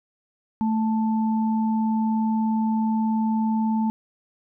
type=tone pair together; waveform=sine; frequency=220.4 / 880.7 Hz; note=A3 / A5; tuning=+3 / +1 cents; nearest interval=2 octaves; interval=2398 cents; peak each=-20 / -29 dBFS; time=0.61-3.9 s; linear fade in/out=0 ms; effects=none